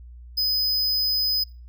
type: tone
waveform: square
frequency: 5020 Hz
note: D#8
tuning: 15 cents sharp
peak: -21 dBFS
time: 0.37-1.44 s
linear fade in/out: 10 ms
effects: noise-tail reverb RT60 0.3 s tail -18 dB re dry + added 60 Hz sine -40 dBFS peak until 1.68 s